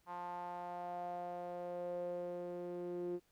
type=tone with band-pass filter sweep; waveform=sawtooth; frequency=176.3 Hz; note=F3; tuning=17 cents sharp; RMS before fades=-43 dBFS; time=0.06-3.2 s; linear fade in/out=50 ms; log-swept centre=950 to 370 Hz; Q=5.7; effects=pink hiss -75 dBFS RMS until 3.31 s